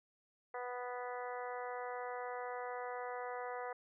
harmonic tone, 246.9 Hz, B3, in tune, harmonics 2 / 3 / 4 / 5 / 6 / 7 / 8, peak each -44 / -45 / -48 / -50 / -53 / -54 / -53 dBFS, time 0.54-3.73 s, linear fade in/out 5 ms, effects none

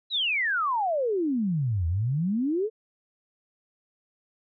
sine exponential two-way sweep, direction down then up, 4042 to 80 to 460.1 Hz, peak -23 dBFS, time 0.1-2.7 s, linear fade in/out 50 ms, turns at 1.87 s, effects none

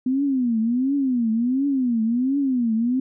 sine tone with vibrato, 250 Hz, B3, 21 cents sharp, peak -18 dBFS, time 0.06-3 s, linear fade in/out 5 ms, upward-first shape triangle, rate 1.4 Hz, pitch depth 240 cents each way, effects none

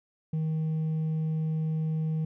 triangle tone with hard clipping, 157.9 Hz, D#3, 26 cents sharp, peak -25 dBFS, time 0.33-2.25 s, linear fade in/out 5 ms, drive 1 dB, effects none

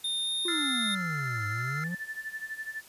square tone with pitch glide, 3640 to 3665 Hz, A#7 to A#7, -42 to -30 cents, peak -29 dBFS, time 0.04-0.95 s, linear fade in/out 5 ms, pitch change +12 cents, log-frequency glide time 0.23-0.3 s
triangle exponential two-way sweep, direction down then up, 361.2 to 101.5 to 182.9 Hz, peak -30 dBFS, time 0.45-1.95 s, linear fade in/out 5 ms, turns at 1.47 s
triangle chord, F major seventh, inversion third, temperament equal with one note detuned, 1318.5 / 1396.9 / 1760 / 2075 Hz, E6 / F6 / A6 / C7, 0 / 0 / 0 / -15 cents, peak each -38 / -34 / -36 / -35 dBFS, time 0.48-1.84 s, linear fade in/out 2 ms
sine tone with tremolo, 1760 Hz, A6, in tune, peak -32 dBFS, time 1.17-2.82 s, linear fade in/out 20 ms, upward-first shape sine, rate 12 Hz, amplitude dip 80%
effects white hiss -53 dBFS RMS until 2.88 s + resampled to 32000 Hz

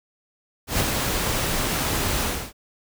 pink noise with ADSR envelope, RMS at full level -20 dBFS, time 0.67-2.53 s, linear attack 130 ms, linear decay 28 ms, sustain -4 dB, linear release 290 ms, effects none

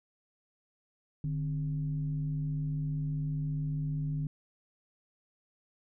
sine tone with frequency modulation, 149 Hz, D3, 25 cents sharp, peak -30 dBFS, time 1.24-4.27 s, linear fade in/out 2 ms, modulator 115 Hz, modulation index 0.44, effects none

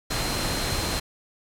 sine tone in noise, 4145 Hz, C8, 17 cents flat, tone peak -34 dBFS, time 0.1-1 s, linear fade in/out 10 ms, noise pink, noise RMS -27 dBFS, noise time 0.1-1 s, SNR -10 dB, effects low-pass 12000 Hz 12 dB/octave

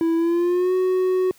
triangle tone with pitch glide, 330 to 370.4 Hz, E4 to F#4, +2 to +2 cents, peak -15 dBFS, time 0.01-1.31 s, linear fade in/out 0 ms, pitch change +200 cents, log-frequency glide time 0.16-0.74 s, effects white hiss -54 dBFS RMS until 1.38 s + high-pass 80 Hz 12 dB/octave

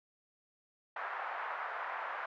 white band-pass noise, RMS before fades -40 dBFS, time 0.96-2.26 s, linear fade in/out 5 ms, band 660 to 1600 Hz, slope 24 dB/octave, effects none

